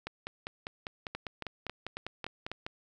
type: two click trains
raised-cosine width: 0.3 ms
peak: -21 / -21 dBFS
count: 6 / 14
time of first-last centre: 1.15-2.516 / 0.07-2.665 s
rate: 3.66 / 5.01 Hz
effects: none